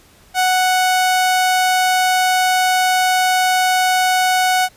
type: tone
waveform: sawtooth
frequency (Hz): 740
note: F#5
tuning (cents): 0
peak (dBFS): -9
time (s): 0.34-4.69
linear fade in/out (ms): 50
effects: pink hiss -49 dBFS RMS until 4.76 s + resampled to 32000 Hz